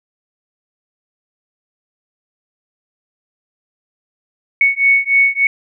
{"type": "beating tone pair", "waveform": "sine", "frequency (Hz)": [2217, 2220.4], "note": ["C#7", "C#7"], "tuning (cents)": [0, 2], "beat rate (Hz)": 3.4, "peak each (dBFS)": -13, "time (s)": [4.61, 5.47], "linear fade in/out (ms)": 2, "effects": []}